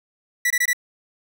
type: tone bursts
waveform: 45% pulse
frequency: 1955 Hz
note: B6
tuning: 18 cents flat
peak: -17 dBFS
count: 4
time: 0.45-0.732 s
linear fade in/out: 5 ms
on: 54 ms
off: 22 ms
effects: none